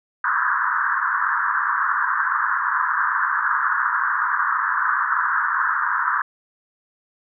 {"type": "band-pass noise", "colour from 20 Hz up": "white", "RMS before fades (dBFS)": -21, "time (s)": [0.24, 6.22], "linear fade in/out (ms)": 5, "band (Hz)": [970, 1700], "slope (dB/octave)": 96, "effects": []}